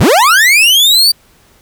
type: linear sweep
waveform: 40% pulse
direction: up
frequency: 49.96 to 4684 Hz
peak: -4 dBFS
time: 0-1.12 s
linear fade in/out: 10 ms
effects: pink hiss -48 dBFS RMS until 1.61 s